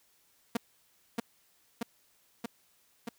sawtooth tone with echo, 233.1 Hz, A#3, in tune, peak -23 dBFS, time 0.55-0.57 s, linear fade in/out 5 ms, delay 630 ms, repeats 4, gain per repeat -2 dB, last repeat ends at 3.09 s, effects white hiss -68 dBFS RMS until 3.18 s

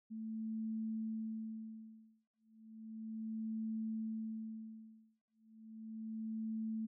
sine tone with tremolo, 220.9 Hz, A3, 7 cents sharp, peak -37 dBFS, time 0.1-6.87 s, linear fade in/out 20 ms, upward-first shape sine, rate 0.34 Hz, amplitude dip 100%, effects none

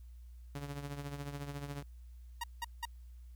sawtooth tone with tremolo, 142.5 Hz, C#3, 48 cents sharp, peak -34 dBFS, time 0.55-1.83 s, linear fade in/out 2 ms, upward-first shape triangle, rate 14 Hz, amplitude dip 70%
sawtooth tone bursts, 943 Hz, A#5, 20 cents sharp, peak -32 dBFS, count 3, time 2.41-2.854 s, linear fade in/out 5 ms, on 28 ms, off 180 ms
effects added 60 Hz sine -49 dBFS peak until 3.35 s + white hiss -75 dBFS RMS until 3.35 s

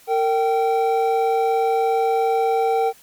triangle tone pair together, 457.6 / 775 Hz, A#4 / G5, -32 / -20 cents, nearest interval major sixth, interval 912 cents, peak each -17 dBFS, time 0.07-2.93 s, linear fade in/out 50 ms, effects white hiss -50 dBFS RMS until 3.02 s + MP3 96 kbps

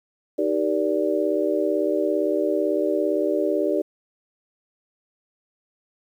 sine chord, Eb major seventh, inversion none, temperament just, 311.1 / 388.9 / 466.7 / 583.4 Hz, Eb4 / G4 / Bb4 / D5, 0 / -14 / +2 / -12 cents, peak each -25 / -24 / -28 / -24 dBFS, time 0.38-3.82 s, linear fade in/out 10 ms, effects 9-bit

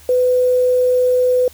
sine tone with quantisation, 501 Hz, B4, 25 cents sharp, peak -11 dBFS, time 0.09-1.48 s, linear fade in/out 2 ms, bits 6, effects added 76 Hz sine -45 dBFS peak until 1.53 s + white hiss -45 dBFS RMS until 1.53 s

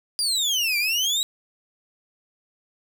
30% pulse exponential two-way sweep, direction down then up, 4896 to 2314 to 3897 Hz, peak -18 dBFS, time 0.19-1.23 s, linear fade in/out 0 ms, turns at 0.78 s, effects none

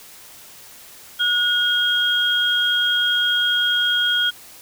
sine tone pair together, 1450 / 3255 Hz, F#6 / G#7, -35 / -36 cents, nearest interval octave + major second, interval 1399 cents, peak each -20 / -18 dBFS, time 1.19-4.31 s, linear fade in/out 20 ms, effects white hiss -43 dBFS RMS until 4.61 s

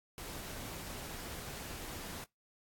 pink noise, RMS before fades -45 dBFS, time 0.18-2.24 s, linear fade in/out 0 ms, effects noise-tail reverb RT60 0.2 s tail -24 dB re dry + AAC 64 kbps

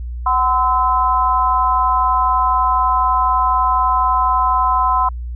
sine tone with amplitude modulation, 1024 Hz, C6, 38 cents flat, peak -8 dBFS, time 0.26-5.09 s, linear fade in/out 5 ms, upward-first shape sine, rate 276 Hz, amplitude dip 95%, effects added 60 Hz sine -23 dBFS peak until 5.35 s

